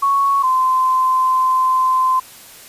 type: tone pair in turn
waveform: sine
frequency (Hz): 1108.7 / 1033.3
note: C#6 / C6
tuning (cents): 0 / -22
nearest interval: minor second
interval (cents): 122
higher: first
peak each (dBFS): -12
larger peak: neither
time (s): 0.02-0.43 / 0.43-2.2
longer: second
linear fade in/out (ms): 10
effects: white hiss -40 dBFS RMS until 2.68 s + resampled to 32000 Hz